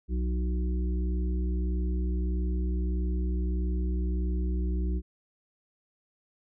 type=harmonic tone; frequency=61.6 Hz; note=B1; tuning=4 cents flat; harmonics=1 / 3 / 5 / 6; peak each=-26 / -36 / -40 / -42 dBFS; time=0.08-5.02 s; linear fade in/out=50 ms; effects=none